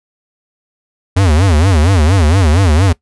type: tone with vibrato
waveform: square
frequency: 85.7 Hz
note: F2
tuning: 32 cents flat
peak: -8 dBFS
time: 1.16-2.93 s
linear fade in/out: 10 ms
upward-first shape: sine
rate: 4.3 Hz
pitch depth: 260 cents each way
effects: noise-tail reverb RT60 0.1 s tail -20 dB re dry + resampled to 24000 Hz